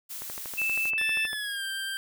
blue noise, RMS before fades -38 dBFS, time 0.09-0.91 s, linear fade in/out 20 ms
click train, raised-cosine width 0.5 ms, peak -25 dBFS, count 15, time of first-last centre 0.22-1.331 s, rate 12.6 Hz
sine tone, 2637 Hz, E7, in tune, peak -25 dBFS, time 0.57-1.27 s, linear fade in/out 20 ms
25% pulse tone with pitch glide, 1760 to 1577.1 Hz, A6 to G6, 0 to +10 cents, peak -27 dBFS, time 0.98-1.97 s, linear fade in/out 0 ms, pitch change -190 cents, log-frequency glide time 1.27-1.64 s
effects none

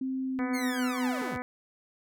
sine tone with pitch glide, 262.5 to 254.3 Hz, C4 to C4, +6 to -49 cents, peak -29 dBFS, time 0.01-1.22 s, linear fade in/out 5 ms, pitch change -55 cents, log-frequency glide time 0.24-0.83 s
harmonic tone, 249.7 Hz, B3, 19 cents sharp, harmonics 1 / 2 / 3 / 4 / 5 / 6 / 7 / 8 / 9, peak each -36 / -39 / -41 / -42 / -43 / -44 / -44 / -45 / -46 dBFS, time 0.39-1.42 s, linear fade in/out 0 ms
sawtooth linear sweep, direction down, 2217 to 46.25 Hz, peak -32 dBFS, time 0.53-1.38 s, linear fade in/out 20 ms
effects none

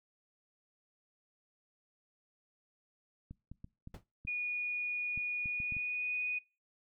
clicks, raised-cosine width 5 ms, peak -34 dBFS, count 10, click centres 3.31 / 3.516 / 3.644 / 3.874 / 4.251 / 5.176 / 5.458 / 5.602 / 5.723 / 5.767 s
brown noise with exponential decay, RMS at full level -39 dBFS, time 3.94-4.04 s, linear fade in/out 5 ms, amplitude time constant 21 ms
sine tone with pitch glide, 2453 to 2479 Hz, D#7 to D#7, -25 to -7 cents, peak -33 dBFS, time 4.27-6.39 s, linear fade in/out 10 ms, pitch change +18 cents, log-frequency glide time 5.48-6.15 s
effects noise-tail reverb RT60 0.3 s tail -24 dB re dry

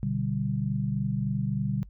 sine chord, G major, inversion first, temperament equal, 123.47 / 146.83 / 196 Hz, B2 / D3 / G3, 0 / 0 / 0 cents, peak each -30 dBFS, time 0.03-1.83 s, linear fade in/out 0 ms, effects noise-tail reverb RT60 0.1 s tail -25 dB re dry + added 50 Hz sine -45 dBFS peak until 1.89 s

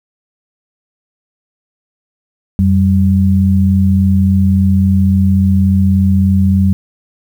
sine tone pair together, 89.8 / 193.33 Hz, F2 / G3, +49 / -24 cents, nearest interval octave + minor second, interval 1327 cents, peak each -10 dBFS, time 2.59-6.73 s, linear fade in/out 0 ms, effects 7-bit

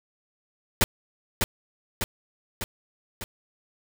pink noise with echo, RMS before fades -19 dBFS, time 0.81-0.84 s, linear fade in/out 0 ms, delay 600 ms, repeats 4, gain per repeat -4 dB, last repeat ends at 3.24 s, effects none

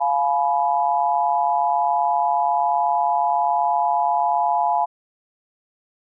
sine chord, F diminished, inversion none, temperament equal with one note detuned, 698.5 / 846.6 / 987.8 Hz, F5 / Ab5 / Cb6, 0 / +33 / 0 cents, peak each -21 / -20 / -23 dBFS, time 0-4.86 s, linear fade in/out 20 ms, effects none

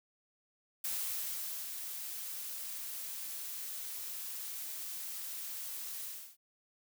blue noise with ADSR envelope, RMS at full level -36 dBFS, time 0.84-6.37 s, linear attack 5 ms, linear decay 820 ms, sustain -6 dB, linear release 320 ms, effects none

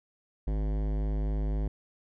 sine tone with hard clipping, 51.91 Hz, G#1, in tune, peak -29 dBFS, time 0.47-1.68 s, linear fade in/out 5 ms, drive 18 dB, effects none

